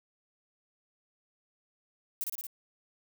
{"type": "noise with echo", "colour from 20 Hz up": "violet", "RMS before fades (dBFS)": -33, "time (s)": [2.21, 2.24], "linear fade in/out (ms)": 0, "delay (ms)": 57, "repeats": 4, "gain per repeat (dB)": -2, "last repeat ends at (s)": 2.468, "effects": []}